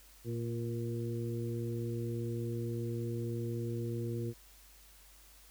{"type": "harmonic tone with a mistuned harmonic", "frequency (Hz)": 116.54, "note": "A#2", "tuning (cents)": 0, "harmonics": [1, 2, 3, 4], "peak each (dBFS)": [-36, -42, -40, -45], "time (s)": [0.24, 4.34], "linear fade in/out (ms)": 50, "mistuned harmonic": 4, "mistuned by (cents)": 19, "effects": ["added 50 Hz sine -60 dBFS peak until 5.5 s", "white hiss -60 dBFS RMS until 5.5 s"]}